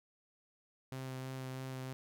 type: tone with vibrato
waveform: sawtooth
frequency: 130.81 Hz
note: C3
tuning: in tune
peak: -37 dBFS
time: 0.92-1.93 s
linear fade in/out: 0 ms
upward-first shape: sine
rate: 3.1 Hz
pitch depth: 12 cents each way
effects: none